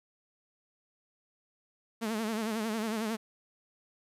sawtooth tone with vibrato, 220 Hz, A3, in tune, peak -27 dBFS, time 2.01-3.17 s, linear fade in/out 20 ms, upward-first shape sine, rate 11 Hz, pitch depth 82 cents each way, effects resampled to 32000 Hz + 10-bit

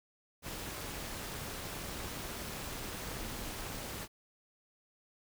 pink noise with amplitude modulation, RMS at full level -39 dBFS, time 0.42-4.08 s, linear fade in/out 50 ms, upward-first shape sine, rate 289 Hz, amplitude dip 60%, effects none

